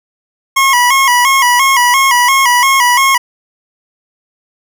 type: tone with vibrato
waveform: 25% pulse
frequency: 1028 Hz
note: C6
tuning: 31 cents flat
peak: -3 dBFS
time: 0.56-3.18 s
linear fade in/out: 10 ms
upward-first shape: square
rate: 2.9 Hz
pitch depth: 91 cents each way
effects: none